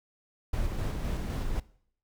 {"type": "noise with tremolo", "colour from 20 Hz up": "brown", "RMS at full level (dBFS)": -30, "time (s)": [0.53, 1.6], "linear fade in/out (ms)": 5, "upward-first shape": "square", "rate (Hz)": 3.9, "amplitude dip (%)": 25, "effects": ["noise-tail reverb RT60 0.6 s tail -20 dB re dry"]}